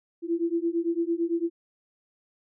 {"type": "beating tone pair", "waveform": "sine", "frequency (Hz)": [332.6, 341.5], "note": ["E4", "F4"], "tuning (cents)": [16, -39], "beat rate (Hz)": 8.9, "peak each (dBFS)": -27, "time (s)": [0.22, 1.5], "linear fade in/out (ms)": 50, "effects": []}